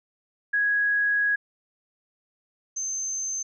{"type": "tone pair in turn", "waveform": "sine", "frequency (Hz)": [1661.2, 6255], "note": ["G#6", "G8"], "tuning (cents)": [0, -5], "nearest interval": "octave + major seventh", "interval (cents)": 2295, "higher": "second", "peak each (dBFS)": [-20, -27], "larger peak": "first", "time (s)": [[0.53, 1.36], [2.76, 3.43]], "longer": "first", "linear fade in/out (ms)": 10, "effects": []}